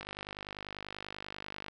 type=click train; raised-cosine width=0.3 ms; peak=-24 dBFS; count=85; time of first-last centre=0.01-1.683 s; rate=50.2 Hz; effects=none